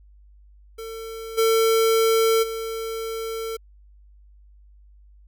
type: tone with level steps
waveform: square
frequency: 450 Hz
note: A4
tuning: 39 cents sharp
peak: -33 / -17 / -28 dBFS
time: 0.78-3.57 s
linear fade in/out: 10 ms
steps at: 1.37 / 2.42 s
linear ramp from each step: 20 ms
effects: added 50 Hz sine -48 dBFS peak until 5.27 s